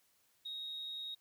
sine tone with amplitude modulation, 3758 Hz, A#7, 13 cents sharp, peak -38 dBFS, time 0.45-1.15 s, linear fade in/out 10 ms, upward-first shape sine, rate 131 Hz, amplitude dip 35%, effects tanh soft clip ceiling -36 dBFS + white hiss -73 dBFS RMS until 1.2 s

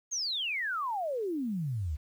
sine exponential sweep, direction down, 6660 to 68.1 Hz, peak -30 dBFS, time 0.11-1.97 s, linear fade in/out 20 ms, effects 10-bit

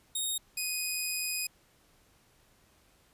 10% pulse tone pair in turn, 3729 / 2496 Hz, A#7 / D#7, 0 / +5 cents, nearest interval perfect fifth, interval 695 cents, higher first, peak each -22 dBFS, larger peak neither, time 0.15-0.38 / 0.57-1.47 s, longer second, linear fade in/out 5 ms, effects pink hiss -65 dBFS RMS until 3.13 s + resampled to 32000 Hz

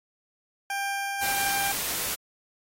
20% pulse tone with tremolo, 794 Hz, G5, 22 cents sharp, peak -22 dBFS, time 0.7-1.72 s, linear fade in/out 2 ms, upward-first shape triangle, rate 1.6 Hz, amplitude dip 25%
white noise, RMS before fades -30 dBFS, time 1.21-2.16 s, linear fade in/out 20 ms
effects AAC 48 kbps

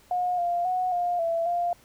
sine tone with pitch steps, 720 / 697 / 735 / 706 / 668 / 698 Hz, F#5 / F5 / F#5 / F5 / E5 / F5, -47 / -4 / -12 / +19 / +23 / -1 cents, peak -23 dBFS, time 0.11-1.73 s, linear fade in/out 2 ms, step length 270 ms, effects pink hiss -57 dBFS RMS until 1.84 s

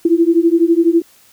sine beating tone pair, 329.6 / 341.6 Hz, E4 / F4, 0 / -38 cents, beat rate 12 Hz, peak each -12 dBFS, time 0.05-1.02 s, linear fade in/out 5 ms, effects white hiss -49 dBFS RMS until 1.32 s

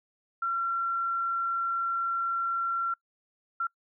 sine tone bursts at uneven times, 1364 Hz, F6, 41 cents flat, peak -26 dBFS, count 2, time 0.42-2.94 / 3.6-3.67 s, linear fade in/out 5 ms, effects noise-tail reverb RT60 0.1 s tail -25 dB re dry

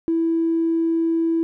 triangle tone with tanh clipping, 329.6 Hz, E4, in tune, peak -17 dBFS, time 0.08-1.43 s, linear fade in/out 0 ms, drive 4 dB, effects none

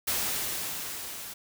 white noise with level ramp, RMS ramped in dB -28 to -41 dBFS, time 0.07-1.34 s, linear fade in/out 10 ms, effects none

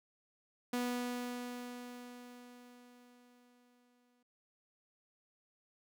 sawtooth tone with exponential decay, 245.2 Hz, B3, 12 cents flat, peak -29 dBFS, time 0.73-4.23 s, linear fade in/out 5 ms, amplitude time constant 760 ms, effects none

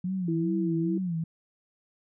sine tone with vibrato, 175.9 Hz, F3, 13 cents sharp, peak -27 dBFS, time 0.04-1.24 s, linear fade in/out 5 ms, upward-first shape sine, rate 2.4 Hz, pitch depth 140 cents each way
sine tone, 329.6 Hz, E4, in tune, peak -27 dBFS, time 0.28-0.98 s, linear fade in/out 5 ms
effects none

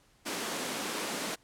pink high-pass noise, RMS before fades -35 dBFS, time 0.25-1.36 s, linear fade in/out 20 ms, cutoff 200 Hz, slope 24 dB/octave, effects pink hiss -65 dBFS RMS until 1.43 s + low-pass 11000 Hz 12 dB/octave

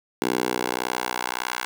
10% pulse tone with high-pass filter sweep, 61.74 Hz, B1, in tune, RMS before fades -27 dBFS, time 0.22-1.65 s, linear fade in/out 0 ms, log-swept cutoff 330 to 1200 Hz, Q 1.2, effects none

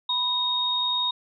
sine tone pair together, 987.8 / 3729 Hz, B5 / A#7, 0 / 0 cents, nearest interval octave + major seventh, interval 2300 cents, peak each -29 / -23 dBFS, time 0.09-1.11 s, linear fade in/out 5 ms, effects none

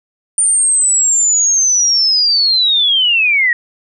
sine linear sweep, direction down, 9110 to 1864.7 Hz, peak -9 dBFS, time 0.38-3.53 s, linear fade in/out 2 ms, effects none

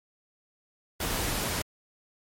pink noise, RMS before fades -30 dBFS, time 1-1.62 s, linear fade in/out 5 ms, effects MP3 64 kbps

